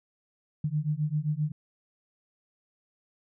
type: beating tone pair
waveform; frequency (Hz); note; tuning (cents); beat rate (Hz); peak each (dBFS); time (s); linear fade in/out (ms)
sine; 147.5 / 155.1; D3 / D#3; +8 / -5; 7.6; -29; 0.64-1.52; 5
effects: none